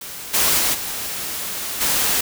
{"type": "noise with level steps", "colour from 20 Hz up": "white", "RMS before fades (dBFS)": [-33, -17, -19, -27, -19], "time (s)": [0.01, 2.21], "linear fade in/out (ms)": 5, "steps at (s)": [0.33, 0.58, 0.73, 1.8], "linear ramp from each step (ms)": 20, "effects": []}